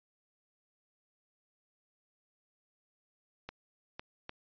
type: clicks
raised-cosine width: 0.3 ms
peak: -25 dBFS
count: 3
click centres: 3.49 / 3.995 / 4.294 s
effects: resampled to 11025 Hz